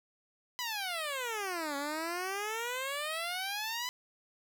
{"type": "exponential two-way sweep", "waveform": "10% pulse", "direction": "down then up", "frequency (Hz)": [1009, 277.2, 1009], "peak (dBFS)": -26, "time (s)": [0.59, 3.89], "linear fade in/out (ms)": 0, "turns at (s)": 1.76, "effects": []}